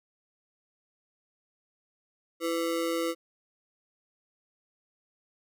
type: ring-modulated tone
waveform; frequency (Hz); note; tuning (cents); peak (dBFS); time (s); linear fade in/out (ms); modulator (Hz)
square; 416.6; G#4; +5; -25; 2.4-3.15; 50; 84.2
effects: none